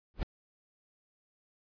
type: noise with exponential growth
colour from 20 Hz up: brown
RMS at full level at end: -26 dBFS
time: 0.14-0.23 s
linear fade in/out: 0 ms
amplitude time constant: 18 ms
effects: resampled to 11025 Hz